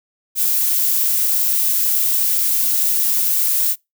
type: noise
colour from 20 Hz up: violet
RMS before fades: -17 dBFS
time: 0.35-3.76 s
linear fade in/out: 50 ms
effects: noise-tail reverb RT60 0.2 s tail -25 dB re dry